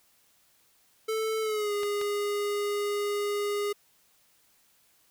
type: tone with pitch glide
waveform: square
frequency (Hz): 440 to 410.5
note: A4 to G#4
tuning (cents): 0 to -20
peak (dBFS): -28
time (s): 1.08-3.73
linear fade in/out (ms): 10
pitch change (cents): -120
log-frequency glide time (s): 1.41-1.73
type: clicks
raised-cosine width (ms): 0.2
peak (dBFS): -21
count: 2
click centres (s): 1.833 / 2.014
effects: white hiss -65 dBFS RMS until 5.1 s